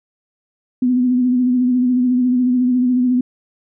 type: tone with vibrato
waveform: sine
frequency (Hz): 250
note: B3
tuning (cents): +21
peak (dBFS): -12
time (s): 0.82-3.21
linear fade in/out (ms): 5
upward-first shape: sine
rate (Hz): 14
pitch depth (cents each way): 37
effects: none